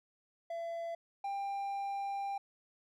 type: tone pair in turn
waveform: triangle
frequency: 673 / 794.6 Hz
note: E5 / G5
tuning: +36 / +23 cents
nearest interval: minor third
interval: 287 cents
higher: second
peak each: -35 / -33 dBFS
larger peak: second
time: 0.5-0.95 / 1.24-2.38 s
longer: second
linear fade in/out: 5 ms
effects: none